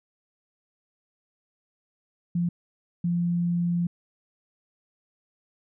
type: tone bursts at uneven times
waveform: sine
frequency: 173.1 Hz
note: F3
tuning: 15 cents flat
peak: -22 dBFS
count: 2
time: 2.35-2.49 / 3.04-3.87 s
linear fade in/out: 5 ms
effects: none